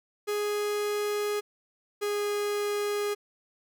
45% pulse tone pair in turn, 415.3 / 412.4 Hz, G#4 / G#4, 0 / -12 cents, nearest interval unison, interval 12 cents, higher first, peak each -27 dBFS, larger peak neither, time 0.27-1.41 / 2.01-3.15 s, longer neither, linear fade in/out 20 ms, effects none

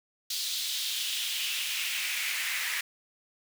pink noise with high-pass filter sweep, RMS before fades -32 dBFS, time 0.3-2.81 s, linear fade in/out 5 ms, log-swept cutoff 4100 to 1900 Hz, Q 2.8, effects none

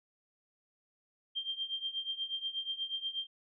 sine tone with tremolo, 3173 Hz, G7, 20 cents sharp, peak -31 dBFS, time 1.35-3.27 s, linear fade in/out 20 ms, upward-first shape triangle, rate 8.3 Hz, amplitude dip 90%, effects none

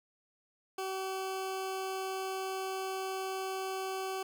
20% pulse tone, 380.9 Hz, G4, 50 cents flat, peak -30 dBFS, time 0.78-4.23 s, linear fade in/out 5 ms, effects none

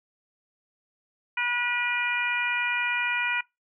harmonic tone, 484.9 Hz, B4, 32 cents flat, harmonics 2 / 3 / 4 / 5 / 6, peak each -33 / -30 / -32 / -27 / -39 dBFS, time 1.37-3.41 s, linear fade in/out 5 ms, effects noise-tail reverb RT60 0.2 s tail -23 dB re dry

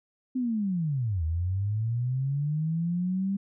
sine linear two-way sweep, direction down then up, 261.6 to 77.78 to 199 Hz, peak -25 dBFS, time 0.35-3.37 s, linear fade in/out 10 ms, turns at 1.24 s, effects none

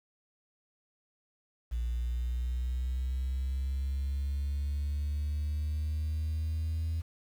sine linear sweep, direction up, 58.27 to 81.6 Hz, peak -28 dBFS, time 1.71-7.02 s, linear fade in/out 20 ms, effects tanh soft clip ceiling -26 dBFS + 9-bit

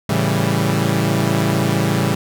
sawtooth chord, A dominant seventh, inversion none, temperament equal, 110 / 138.59 / 164.81 / 196 Hz, A2 / C#3 / E3 / G3, 0 / 0 / 0 / 0 cents, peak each -17 dBFS, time 0.09-2.15 s, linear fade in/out 5 ms, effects none

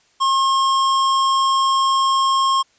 square tone, 1074 Hz, C6, 45 cents sharp, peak -15 dBFS, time 0.2-2.63 s, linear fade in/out 20 ms, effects white hiss -58 dBFS RMS until 2.78 s + resampled to 16000 Hz

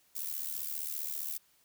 violet noise with amplitude modulation, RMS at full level -34 dBFS, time 0.15-1.38 s, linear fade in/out 10 ms, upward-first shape sine, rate 75.1 Hz, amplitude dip 80%, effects white hiss -68 dBFS RMS until 1.64 s

